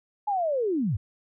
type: linear sweep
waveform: sine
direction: down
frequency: 854 to 81.1 Hz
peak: -23 dBFS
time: 0.27-0.97 s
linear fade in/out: 10 ms
effects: none